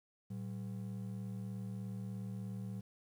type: ring-modulated tone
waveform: triangle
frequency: 151.9 Hz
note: D#3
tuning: 41 cents flat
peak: -35 dBFS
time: 0.3-2.81 s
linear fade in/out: 10 ms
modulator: 38.4 Hz
effects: 11-bit